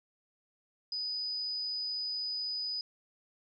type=tone; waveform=sine; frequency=4978 Hz; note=D#8; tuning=in tune; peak=-33 dBFS; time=0.92-2.81 s; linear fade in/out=2 ms; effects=none